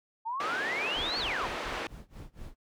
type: exponential two-way sweep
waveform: sine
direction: up then down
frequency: 871 to 4569 to 878 Hz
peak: -31 dBFS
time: 0.25-1.47 s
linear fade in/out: 20 ms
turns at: 1.19 s
type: band-pass noise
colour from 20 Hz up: pink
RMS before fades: -36 dBFS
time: 0.4-1.87 s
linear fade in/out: 2 ms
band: 420 to 2900 Hz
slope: 12 dB/octave
type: noise with tremolo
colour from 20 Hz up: brown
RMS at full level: -42 dBFS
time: 0.95-2.56 s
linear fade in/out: 20 ms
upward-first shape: sine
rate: 4.2 Hz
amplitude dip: 95%
effects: none